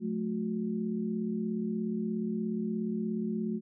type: tone cluster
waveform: sine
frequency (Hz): 181.1 / 218 / 363.5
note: F#3 / A3 / F#4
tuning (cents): -37 / -16 / -31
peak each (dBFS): -37 / -31 / -38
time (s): 0-3.61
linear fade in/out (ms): 50
effects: none